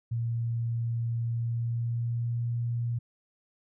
sine tone with pitch glide, 116.54 to 118.44 Hz, A#2 to A#2, 0 to +28 cents, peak -27 dBFS, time 0.11-2.99 s, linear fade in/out 10 ms, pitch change +28 cents, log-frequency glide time 1.3-2.44 s, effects none

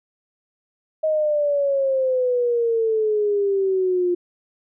sine exponential sweep, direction down, 631 to 350.9 Hz, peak -17 dBFS, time 1.03-4.15 s, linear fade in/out 10 ms, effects none

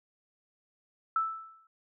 sine tone with exponential decay, 1318.5 Hz, E6, in tune, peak -23 dBFS, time 1.16-1.67 s, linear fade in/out 2 ms, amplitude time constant 110 ms, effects none

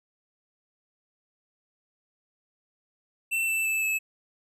square tone with pitch steps, 2684 / 2656 / 2629 / 2602 Hz, E7 / E7 / E7 / E7, +31 / +12 / -5 / -23 cents, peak -25 dBFS, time 3.31-3.99 s, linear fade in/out 20 ms, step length 170 ms, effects none

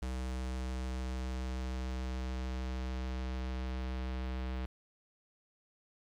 square tone with low-pass filter sweep, 63.8 Hz, C2, 43 cents flat, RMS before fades -37 dBFS, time 0.02-4.66 s, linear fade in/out 5 ms, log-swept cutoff 8700 to 3400 Hz, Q 1.1, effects 10-bit

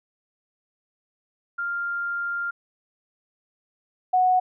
sine tone pair in turn, 1396.9 / 737 Hz, F6 / F#5, 0 / -7 cents, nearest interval major seventh, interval 1107 cents, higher first, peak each -25 / -16 dBFS, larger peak second, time 1.58-2.51 / 4.13-4.4 s, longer first, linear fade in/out 10 ms, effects none

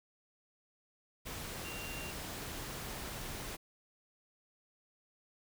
sine tone in noise, 2769 Hz, F7, 15 cents flat, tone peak -46 dBFS, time 1.64-2.12 s, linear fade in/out 20 ms, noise pink, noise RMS -43 dBFS, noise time 1.25-3.57 s, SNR -6 dB, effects none

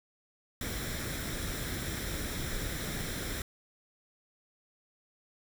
pink noise with comb filter, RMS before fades -36 dBFS, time 0.61-3.42 s, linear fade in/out 2 ms, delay 0.54 ms, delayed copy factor +0.55, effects none

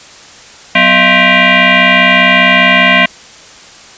sine tone with frequency modulation, 185 Hz, F#3, in tune, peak -4 dBFS, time 0.75-3.06 s, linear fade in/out 5 ms, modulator 435 Hz, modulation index 6.3, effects white hiss -35 dBFS RMS until 3.97 s + resampled to 16000 Hz

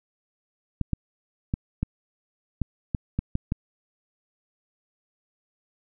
clicks, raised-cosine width 5 ms, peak -12 dBFS, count 9, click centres 0.813 / 0.933 / 1.539 / 1.83 / 2.617 / 2.948 / 3.19 / 3.354 / 3.521 s, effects none

